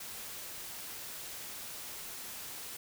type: noise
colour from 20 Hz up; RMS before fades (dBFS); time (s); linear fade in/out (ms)
white; -44; 0-2.77; 5
effects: none